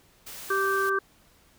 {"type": "noise", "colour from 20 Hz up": "white", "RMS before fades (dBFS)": -41, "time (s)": [0.26, 0.9], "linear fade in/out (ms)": 10}
{"type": "harmonic tone", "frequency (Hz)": 390, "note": "G4", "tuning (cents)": -9, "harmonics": [1, 3, 4], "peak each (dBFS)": [-27, -27, -27], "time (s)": [0.5, 0.99], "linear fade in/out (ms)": 5}
{"effects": ["pink hiss -60 dBFS RMS until 1.58 s"]}